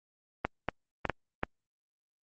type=clicks; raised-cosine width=0.5 ms; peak=-13 dBFS; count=5; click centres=0.45 / 0.687 / 1.053 / 1.097 / 1.434 s; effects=Opus 24 kbps